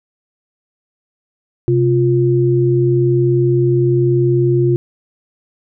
sine tone pair together, 130 / 350.9 Hz, C3 / F4, -11 / +8 cents, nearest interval octave + perfect fourth, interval 1719 cents, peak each -13 dBFS, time 1.68-4.76 s, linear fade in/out 0 ms, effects none

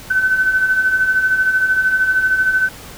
sine beating tone pair, 1510 / 1523 Hz, F#6 / F#6, +35 / +50 cents, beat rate 13 Hz, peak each -21 / -13 dBFS, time 0.1-2.69 s, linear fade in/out 10 ms, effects pink hiss -36 dBFS RMS until 2.97 s

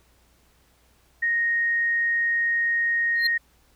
sine tone, 1864.7 Hz, A#6, in tune, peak -20 dBFS, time 1.22-3.38 s, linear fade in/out 10 ms
triangle tone with exponential growth, 4179 Hz, C8, 3 cents flat, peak -17 dBFS, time 3.15-3.27 s, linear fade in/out 5 ms, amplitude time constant 24 ms
effects added 60 Hz sine -62 dBFS peak until 3.75 s + pink hiss -62 dBFS RMS until 3.75 s

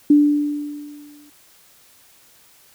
sine tone with exponential decay, 293.3 Hz, D4, 2 cents flat, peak -7 dBFS, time 0.1-1.3 s, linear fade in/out 5 ms, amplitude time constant 260 ms, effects white hiss -52 dBFS RMS until 2.74 s

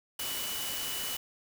sine tone in noise, 2960 Hz, F#7, in tune, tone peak -39 dBFS, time 0.19-1.17 s, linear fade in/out 5 ms, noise white, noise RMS -36 dBFS, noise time 0.19-1.17 s, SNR -6 dB, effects none

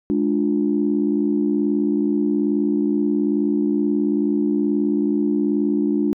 sine chord, D diminished, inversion second, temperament just, 211.4 / 293.7 / 352.4 Hz, Ab3 / D4 / F4, +31 / 0 / +16 cents, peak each -21 / -19 / -23 dBFS, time 0.1-6.13 s, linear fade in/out 0 ms, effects tanh soft clip ceiling -7 dBFS

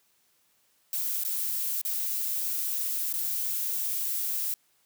violet noise with dropouts, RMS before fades -30 dBFS, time 0.93-4.54 s, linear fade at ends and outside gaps 1 ms, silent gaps 1.236-1.249 / 1.815-1.85 / 3.128-3.138 s, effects white hiss -68 dBFS RMS until 4.85 s + high-pass 80 Hz 12 dB/octave

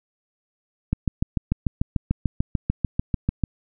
click train, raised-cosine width 5 ms, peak -8 dBFS, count 18, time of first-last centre 0.93-3.437 s, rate 6.78 Hz, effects none

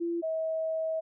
sine tone pair in turn, 340 / 641.8 Hz, F4 / E5, -46 / -46 cents, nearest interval major seventh, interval 1100 cents, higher second, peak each -28 dBFS, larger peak neither, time 0-0.22 / 0.22-1.01 s, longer second, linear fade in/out 20 ms, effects none

